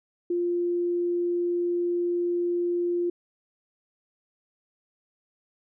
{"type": "tone", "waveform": "sine", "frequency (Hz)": 349.2, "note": "F4", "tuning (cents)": 0, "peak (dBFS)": -23, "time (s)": [0.3, 3.1], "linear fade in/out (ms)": 5, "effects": []}